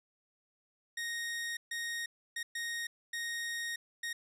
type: tone bursts at uneven times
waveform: sawtooth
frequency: 1864.7 Hz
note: A#6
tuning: in tune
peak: -32 dBFS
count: 6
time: 0.97-1.57 / 1.71-2.06 / 2.36-2.43 / 2.55-2.87 / 3.13-3.76 / 4.03-4.13 s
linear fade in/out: 5 ms
effects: low-pass 12000 Hz 12 dB/octave